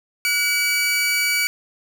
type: tone pair together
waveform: sawtooth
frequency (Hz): 1455.6 / 2288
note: F#6 / D7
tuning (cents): -29 / -46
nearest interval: minor sixth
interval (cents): 783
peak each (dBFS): -23 / -15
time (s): 0.25-1.47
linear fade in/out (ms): 0
effects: none